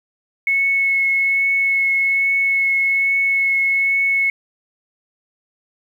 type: tone with vibrato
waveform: sine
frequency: 2194 Hz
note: C#7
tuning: 18 cents flat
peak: -14 dBFS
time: 0.47-4.3 s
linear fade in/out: 2 ms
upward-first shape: triangle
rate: 1.2 Hz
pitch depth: 11 cents each way
effects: 8-bit